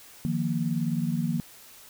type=chord; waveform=sine; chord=Eb suspended second; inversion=none; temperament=equal; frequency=155.56 / 174.61 / 233.1 Hz; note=Eb3 / F3 / Bb3; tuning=0 / 0 / 0 cents; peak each=-29 dBFS; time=0.25-1.4 s; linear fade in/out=0 ms; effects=white hiss -50 dBFS RMS until 1.89 s